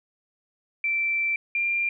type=tone pair in turn; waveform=sine; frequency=2340 / 2385 Hz; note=D7 / D7; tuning=-7 / +26 cents; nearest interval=unison; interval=33 cents; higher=second; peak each=-22 dBFS; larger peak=neither; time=0.84-1.36 / 1.55-1.89 s; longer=first; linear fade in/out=2 ms; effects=none